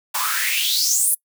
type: noise with high-pass filter sweep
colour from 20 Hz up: white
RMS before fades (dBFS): -20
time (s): 0.14-1.15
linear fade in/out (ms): 10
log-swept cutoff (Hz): 890 to 11000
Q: 6.2
effects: noise-tail reverb RT60 0.1 s tail -24 dB re dry